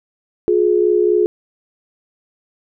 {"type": "tone pair together", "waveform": "sine", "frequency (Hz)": [357.1, 421.2], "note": ["F4", "G#4"], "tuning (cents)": [39, 24], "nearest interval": "minor third", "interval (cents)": 285, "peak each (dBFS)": -14, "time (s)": [0.48, 1.26], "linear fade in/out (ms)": 0, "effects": []}